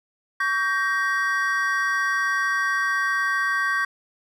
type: chord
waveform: triangle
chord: G diminished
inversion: second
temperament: just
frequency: 1128.9 / 1568 / 1881.6 Hz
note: Db6 / G6 / Bb6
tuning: +31 / 0 / +16 cents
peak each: -24 / -22 / -24 dBFS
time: 0.4-3.85 s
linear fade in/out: 5 ms
effects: none